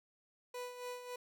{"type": "tone with tremolo", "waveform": "30% pulse", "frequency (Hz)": 493.9, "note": "B4", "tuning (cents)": 0, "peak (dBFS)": -38, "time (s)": [0.54, 1.16], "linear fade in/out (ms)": 5, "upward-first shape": "sine", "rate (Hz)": 3.6, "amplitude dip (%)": 60, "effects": []}